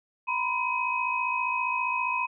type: tone cluster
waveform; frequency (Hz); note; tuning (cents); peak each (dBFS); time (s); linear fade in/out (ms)
sine; 960 / 1015 / 2533; B5 / B5 / D#7; -49 / +47 / +30; -31 / -29 / -29; 0.27-2.27; 20
effects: none

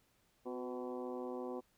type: harmonic tone with a mistuned harmonic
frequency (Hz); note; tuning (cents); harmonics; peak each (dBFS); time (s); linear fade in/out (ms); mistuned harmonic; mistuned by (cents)
126; B2; +35; 2 / 3 / 4 / 5 / 6 / 7 / 8 / 9; -45 / -44 / -45 / -56 / -51 / -57 / -53 / -59; 0.45-1.61; 20; 3; -54
effects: pink hiss -74 dBFS RMS until 1.77 s

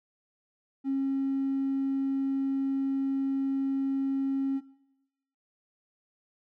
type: tone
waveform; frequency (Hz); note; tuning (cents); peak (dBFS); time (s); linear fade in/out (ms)
triangle; 271.2; C#4; -38; -22; 0.84-4.61; 50
effects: noise-tail reverb RT60 0.9 s tail -22 dB re dry + tanh soft clip ceiling -23 dBFS

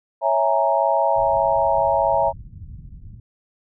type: chord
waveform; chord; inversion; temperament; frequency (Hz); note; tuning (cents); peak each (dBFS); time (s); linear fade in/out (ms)
sine; A# half-diminished seventh; first; equal; 554.4 / 659.3 / 830.6 / 932.3; C#5 / E5 / G#5 / A#5; 0 / 0 / 0 / 0; -22 / -20 / -22 / -21; 0.21-2.33; 50
type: low-pass noise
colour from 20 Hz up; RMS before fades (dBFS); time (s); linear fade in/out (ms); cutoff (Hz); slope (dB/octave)
pink; -38; 1.16-3.2; 2; 160; 24
effects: none

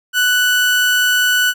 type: tone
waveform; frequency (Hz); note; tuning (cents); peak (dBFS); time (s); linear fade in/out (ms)
30% pulse; 1485; F#6; +6; -9; 0.13-1.54; 50
effects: none

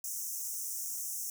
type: high-pass noise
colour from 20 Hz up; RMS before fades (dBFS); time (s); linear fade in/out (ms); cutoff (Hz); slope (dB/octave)
pink; -38; 0.04-1.3; 2; 5600; 96
effects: none

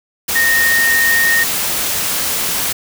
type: tone in noise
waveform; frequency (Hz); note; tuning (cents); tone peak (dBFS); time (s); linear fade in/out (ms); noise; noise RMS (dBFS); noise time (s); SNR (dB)
sine; 1848; A#6; -16; -11; 0.35-1.44; 10; white; -18; 0.28-2.73; +4
effects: none

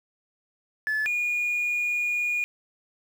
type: tone pair in turn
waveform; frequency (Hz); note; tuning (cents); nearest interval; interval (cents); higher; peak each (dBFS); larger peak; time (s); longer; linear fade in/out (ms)
sine; 1728 / 2439; A6 / D#7; -32 / -35; tritone; 597; second; -22; neither; 0.87-1.06 / 1.06-2.44; second; 0
effects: tanh soft clip ceiling -20 dBFS + 8-bit

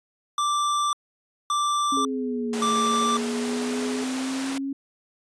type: tone bursts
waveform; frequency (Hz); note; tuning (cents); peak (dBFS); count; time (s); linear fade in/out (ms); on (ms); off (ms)
square; 1174.7; D6; 0; -22; 3; 0.38-3.17; 2; 550; 570
type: exponential two-way sweep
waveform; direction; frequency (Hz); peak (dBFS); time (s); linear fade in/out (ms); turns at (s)
sine; down then up; 276 to 223.9 to 276; -26; 1.92-4.73; 5; 2.69
type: tone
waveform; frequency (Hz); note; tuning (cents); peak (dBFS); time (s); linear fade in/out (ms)
sine; 420; G#4; +19; -30; 1.97-4.04; 0
type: high-pass noise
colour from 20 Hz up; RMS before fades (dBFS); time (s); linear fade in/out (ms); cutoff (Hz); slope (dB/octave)
pink; -34; 2.53-4.58; 2; 370; 12
effects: resampled to 22050 Hz

